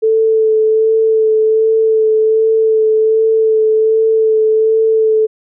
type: tone with vibrato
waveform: sine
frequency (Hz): 440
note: A4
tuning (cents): 0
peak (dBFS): -8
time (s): 0.02-5.27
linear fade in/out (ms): 20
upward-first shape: sine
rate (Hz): 1.3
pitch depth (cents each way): 15
effects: none